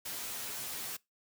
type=noise with comb filter; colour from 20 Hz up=white; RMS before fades=-40 dBFS; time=0.05-0.97 s; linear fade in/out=10 ms; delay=11 ms; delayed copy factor=-0.85; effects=noise-tail reverb RT60 0.2 s tail -23 dB re dry + high-pass 60 Hz 12 dB/octave